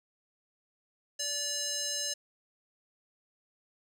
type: tone with band-pass filter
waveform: square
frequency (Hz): 578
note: D5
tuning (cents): -28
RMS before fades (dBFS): -34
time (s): 1.19-2.14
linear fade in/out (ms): 10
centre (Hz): 6000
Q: 3
effects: none